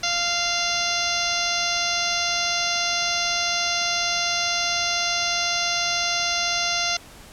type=harmonic tone; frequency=694 Hz; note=F5; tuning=11 cents flat; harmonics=1 / 2 / 3 / 4 / 5 / 6 / 7 / 8 / 9; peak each=-30 / -30 / -30 / -30 / -30 / -30 / -30 / -30 / -30 dBFS; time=0.03-6.97 s; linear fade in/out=5 ms; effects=pink hiss -45 dBFS RMS until 7.32 s + low-pass 12000 Hz 12 dB/octave